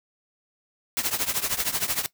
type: noise with tremolo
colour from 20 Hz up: white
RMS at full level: -23 dBFS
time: 0.97-2.06 s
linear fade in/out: 0 ms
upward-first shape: triangle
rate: 13 Hz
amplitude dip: 90%
effects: noise-tail reverb RT60 0.1 s tail -18 dB re dry